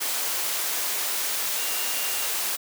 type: tone in noise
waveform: sine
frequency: 2794 Hz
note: F7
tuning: in tune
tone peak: -37 dBFS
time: 1.56-2.27 s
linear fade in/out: 20 ms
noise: white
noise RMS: -27 dBFS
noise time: 0-2.57 s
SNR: -13 dB
effects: high-pass 400 Hz 12 dB/octave